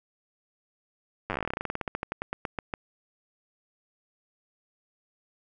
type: slowing click train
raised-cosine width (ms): 0.5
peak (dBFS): -15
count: 29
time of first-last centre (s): 1.3-2.738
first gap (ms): 9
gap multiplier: 1.11
effects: none